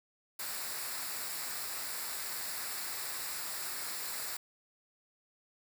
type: noise with comb filter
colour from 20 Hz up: white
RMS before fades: -39 dBFS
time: 0.39-4.37 s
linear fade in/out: 5 ms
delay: 0.32 ms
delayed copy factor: -0.6
effects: none